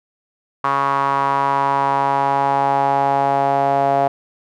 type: tone with band-pass filter sweep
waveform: sawtooth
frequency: 138.59 Hz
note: C#3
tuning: in tune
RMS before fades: -17 dBFS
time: 0.64-4.08 s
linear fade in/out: 5 ms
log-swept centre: 1100 to 710 Hz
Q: 5.2
effects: none